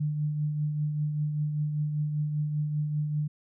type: tone with tremolo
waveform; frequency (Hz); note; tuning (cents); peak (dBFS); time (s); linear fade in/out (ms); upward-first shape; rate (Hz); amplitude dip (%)
sine; 150; D3; +37; -24; 0-3.28; 10; triangle; 5.1; 45
effects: none